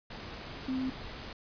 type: tone in noise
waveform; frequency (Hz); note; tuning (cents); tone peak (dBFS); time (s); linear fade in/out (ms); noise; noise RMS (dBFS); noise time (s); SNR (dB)
sine; 260; C4; -11; -30; 0.68-0.9; 5; pink; -43; 0.1-1.33; +10
effects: resampled to 11025 Hz